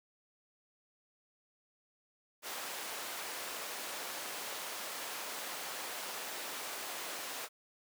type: high-pass noise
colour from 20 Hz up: pink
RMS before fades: -42 dBFS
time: 2.42-7.49 s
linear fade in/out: 50 ms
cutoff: 560 Hz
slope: 12 dB/octave
effects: none